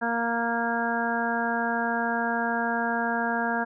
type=harmonic tone; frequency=233.1 Hz; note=A#3; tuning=in tune; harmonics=1 / 2 / 3 / 4 / 5 / 6 / 7; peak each=-30 / -34 / -30 / -31 / -42 / -33 / -30 dBFS; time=0.01-3.65 s; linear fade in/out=20 ms; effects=none